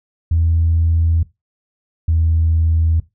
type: tone pair in turn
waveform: sine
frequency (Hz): 82.5 / 81.32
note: E2 / E2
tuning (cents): +2 / -23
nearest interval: unison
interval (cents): 25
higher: first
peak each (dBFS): -11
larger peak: neither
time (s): 0.31-1.23 / 2.08-3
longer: neither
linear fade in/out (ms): 5
effects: noise-tail reverb RT60 0.2 s tail -18 dB re dry + tanh soft clip ceiling -7 dBFS